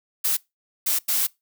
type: noise bursts at uneven times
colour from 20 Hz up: blue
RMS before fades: -22 dBFS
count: 3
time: 0.24-0.37 / 0.86-0.99 / 1.08-1.27 s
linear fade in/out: 10 ms
effects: noise-tail reverb RT60 0.2 s tail -23 dB re dry